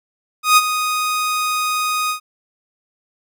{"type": "tone with ADSR envelope", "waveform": "sawtooth", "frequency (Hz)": 1244.5, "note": "D#6", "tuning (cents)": 0, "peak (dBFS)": -3, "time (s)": [0.43, 2.2], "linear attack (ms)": 140, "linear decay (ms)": 35, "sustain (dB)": -11, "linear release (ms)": 100, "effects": []}